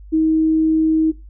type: tone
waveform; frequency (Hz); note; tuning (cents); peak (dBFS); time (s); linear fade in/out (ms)
sine; 317.2; D#4; +33; -12; 0.12-1.12; 20
effects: noise-tail reverb RT60 0.2 s tail -17 dB re dry + added 50 Hz sine -36 dBFS peak until 1.29 s